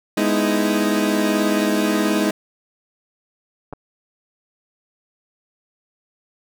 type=chord; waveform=30% pulse; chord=E major seventh; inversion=first; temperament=equal; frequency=207.7 / 246.9 / 311.1 / 329.6 Hz; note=G#3 / B3 / D#4 / E4; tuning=0 / 0 / 0 / 0 cents; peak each=-18 / -23 / -18 / -23 dBFS; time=0.17-2.31 s; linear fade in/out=5 ms
type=clicks; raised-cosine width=1 ms; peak=-19 dBFS; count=2; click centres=3.727 / 3.734 s
effects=none